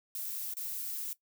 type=noise with dropouts; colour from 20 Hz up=violet; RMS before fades=-38 dBFS; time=0.15-1.13 s; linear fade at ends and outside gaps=1 ms; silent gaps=0.538-0.569 s; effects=noise-tail reverb RT60 0.1 s tail -17 dB re dry